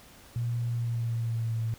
sine tone with pitch glide, 118.8 to 113.3 Hz, A#2 to A#2, +33 to -49 cents, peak -27 dBFS, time 0.36-1.74 s, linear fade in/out 0 ms, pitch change -82 cents, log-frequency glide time 0.68-1.58 s, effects pink hiss -53 dBFS RMS until 1.78 s

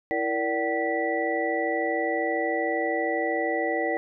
sine tone cluster, 330 / 467.2 / 580 / 760 / 1962 Hz, E4 / A#4 / D5 / F#5 / B6, +2 / +4 / -22 / +46 / -12 cents, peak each -30 dBFS, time 0.11-3.97 s, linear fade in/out 0 ms, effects none

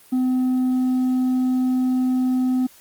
triangle tone with hard clipping, 255.1 Hz, C4, 44 cents flat, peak -16 dBFS, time 0.12-2.67 s, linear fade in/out 10 ms, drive 1 dB, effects white hiss -50 dBFS RMS until 2.8 s + Opus 32 kbps

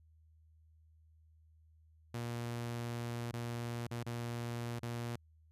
sawtooth tone with dropouts, 118.6 Hz, A#2, 30 cents sharp, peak -34 dBFS, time 2.14-5.16 s, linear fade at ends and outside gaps 5 ms, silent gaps 3.315-3.333 / 3.871-3.911 / 4.033-4.063 / 4.793-4.828 s, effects added 79 Hz sine -62 dBFS peak until 5.51 s + resampled to 32000 Hz

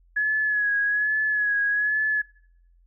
sine tone with vibrato, 1689 Hz, G#6, 29 cents sharp, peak -20 dBFS, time 0.16-2.22 s, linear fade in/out 10 ms, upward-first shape sine, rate 1.2 Hz, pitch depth 39 cents each way, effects noise-tail reverb RT60 0.7 s tail -26 dB re dry + added 43 Hz sine -55 dBFS peak until 2.86 s

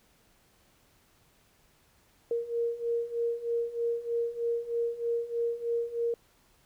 sine beating tone pair, 466.2 / 469.4 Hz, A#4 / A#4, 0 / +12 cents, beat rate 3.2 Hz, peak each -33 / -30 dBFS, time 2.31-6.14 s, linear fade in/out 2 ms, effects pink hiss -65 dBFS RMS until 6.65 s

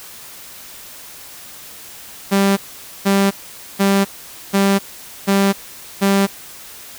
sawtooth tone bursts, 197.1 Hz, G3, 10 cents sharp, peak -8 dBFS, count 6, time 2.31-6.27 s, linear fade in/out 20 ms, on 260 ms, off 480 ms, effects white hiss -37 dBFS RMS until 6.98 s

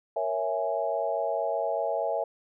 sine chord, A# half-diminished seventh, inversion none, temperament equal, 466.2 / 554.4 / 659.3 / 830.6 Hz, A#4 / C#5 / E5 / G#5, 0 / 0 / 0 / 0 cents, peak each -34 / -31 / -29 / -33 dBFS, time 0.16-2.24 s, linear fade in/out 5 ms, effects none

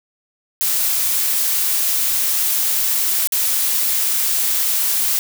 blue noise with dropouts, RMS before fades -18 dBFS, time 0.61-5.19 s, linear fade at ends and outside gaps 0 ms, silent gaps 3.273-3.322 s, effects none

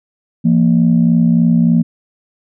sine tone pair together, 169.74 / 233.1 Hz, F3 / A#3, -49 / 0 cents, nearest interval perfect fourth, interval 549 cents, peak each -10 dBFS, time 0.44-1.83 s, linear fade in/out 20 ms, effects tanh soft clip ceiling -2 dBFS

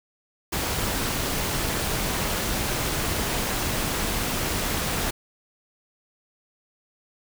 pink noise with amplitude modulation, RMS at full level -24 dBFS, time 0.52-5.11 s, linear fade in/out 10 ms, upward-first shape sine, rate 241 Hz, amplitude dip 50%, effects none

